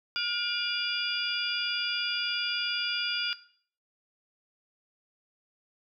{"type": "tone cluster", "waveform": "sine", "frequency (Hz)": [1429, 2392, 2855, 3439, 4813], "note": ["F6", "D7", "F7", "A7", "D8"], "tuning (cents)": [39, 31, 37, -40, 42], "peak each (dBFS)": [-32, -36, -34, -37, -32], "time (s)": [0.16, 3.33], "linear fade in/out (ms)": 0, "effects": ["noise-tail reverb RT60 0.5 s tail -17 dB re dry"]}